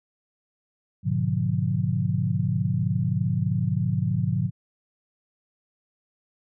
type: chord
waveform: sine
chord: G# diminished seventh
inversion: none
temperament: equal with one note detuned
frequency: 103.83 / 123.47 / 146.83 / 178.9 Hz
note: G#2 / B2 / D3 / F3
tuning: 0 / 0 / 0 / +42 cents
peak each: -27 dBFS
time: 1.03-4.51 s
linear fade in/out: 50 ms
effects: none